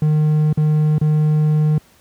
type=tone with dropouts; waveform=triangle; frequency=152.9 Hz; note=D#3; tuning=30 cents flat; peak=-10 dBFS; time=0.02-1.78 s; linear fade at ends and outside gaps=2 ms; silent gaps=0.528-0.574 / 0.982-1.013 s; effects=pink hiss -52 dBFS RMS until 2 s + high-pass 60 Hz 12 dB/octave